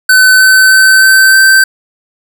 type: tone with pitch steps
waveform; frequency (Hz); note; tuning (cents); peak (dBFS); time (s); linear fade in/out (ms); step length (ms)
square; 1516 / 1524.8 / 1533.6 / 1542.5 / 1551.4; F#6 / G6 / G6 / G6 / G6; +42 / -48 / -38 / -28 / -18; -3; 0.09-1.64; 5; 310
effects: none